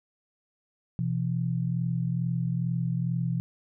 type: tone pair together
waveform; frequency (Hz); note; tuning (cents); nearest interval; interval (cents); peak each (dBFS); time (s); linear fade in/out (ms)
sine; 126.3 / 168.59; B2 / E3; +39 / +39; perfect fourth; 500; -28; 0.99-3.4; 0
effects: none